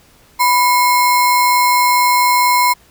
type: tone with sample-and-hold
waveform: sine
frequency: 987.8 Hz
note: B5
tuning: in tune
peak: -9 dBFS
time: 0.39-2.74 s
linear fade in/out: 20 ms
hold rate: 3150 Hz
effects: pink hiss -49 dBFS RMS until 2.9 s